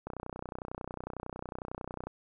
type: click train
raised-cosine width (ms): 1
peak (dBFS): -24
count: 63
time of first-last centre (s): 0.07-2.07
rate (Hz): 31
effects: none